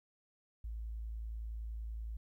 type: tone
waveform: sine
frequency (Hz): 55.3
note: A1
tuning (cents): +9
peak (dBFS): -39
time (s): 0.64-2.17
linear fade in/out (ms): 5
effects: 13-bit